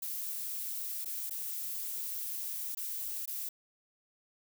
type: noise with dropouts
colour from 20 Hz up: violet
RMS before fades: -38 dBFS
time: 0.02-3.49 s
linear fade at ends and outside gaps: 5 ms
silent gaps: 1.047-1.056 / 1.297-1.307 / 2.75-2.771 / 3.257-3.275 s
effects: none